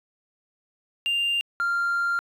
triangle tone pair in turn, 2794 / 1390.6 Hz, F7 / F6, 0 / -8 cents, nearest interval octave, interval 1208 cents, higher first, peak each -19 dBFS, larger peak neither, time 1.06-1.41 / 1.6-2.19 s, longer second, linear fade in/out 0 ms, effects tanh soft clip ceiling -17 dBFS

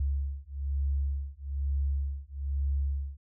sine beating tone pair, 69 / 70.1 Hz, C#2 / C#2, -7 / +20 cents, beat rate 1.1 Hz, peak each -31 / -31 dBFS, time 0-3.17 s, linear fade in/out 5 ms, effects none

